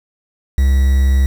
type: tone with quantisation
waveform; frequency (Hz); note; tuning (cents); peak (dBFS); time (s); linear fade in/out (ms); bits
triangle; 66.9; C2; +39; -7; 0.58-1.26; 0; 5
effects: none